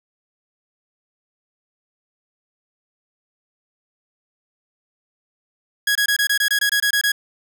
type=tone bursts; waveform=sawtooth; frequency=1661.2 Hz; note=G#6; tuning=in tune; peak=-12 dBFS; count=12; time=5.87-7.119 s; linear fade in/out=5 ms; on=83 ms; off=23 ms; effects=none